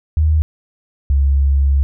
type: tone pair in turn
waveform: sine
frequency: 77.6 / 69.12 Hz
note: D#2 / C#2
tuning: -4 / -4 cents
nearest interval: major second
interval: 200 cents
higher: first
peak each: -10 dBFS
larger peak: neither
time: 0.17-0.42 / 1.1-1.83 s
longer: second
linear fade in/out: 0 ms
effects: none